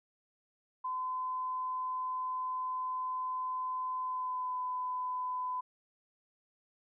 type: tone with pitch glide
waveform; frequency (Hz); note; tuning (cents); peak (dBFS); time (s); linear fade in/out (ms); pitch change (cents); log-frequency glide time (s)
sine; 1020 to 1006.5; C6 to B5; -44 to +33; -33; 0.84-5.61; 10; -23; 4.02-4.58
effects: none